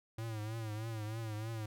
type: tone with vibrato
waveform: square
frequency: 110 Hz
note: A2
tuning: in tune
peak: -39 dBFS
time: 0.18-1.66 s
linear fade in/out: 5 ms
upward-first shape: triangle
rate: 3.2 Hz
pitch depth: 88 cents each way
effects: none